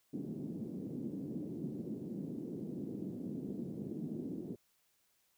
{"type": "band-pass noise", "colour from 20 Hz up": "pink", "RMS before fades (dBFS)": -42, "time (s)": [0.13, 4.56], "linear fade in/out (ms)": 10, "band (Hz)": [170, 330], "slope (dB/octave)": 24, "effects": ["white hiss -75 dBFS RMS until 5.37 s"]}